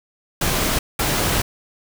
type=noise bursts at uneven times; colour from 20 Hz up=pink; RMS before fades=-20 dBFS; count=2; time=0.41-0.79 / 0.99-1.42 s; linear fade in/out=5 ms; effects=none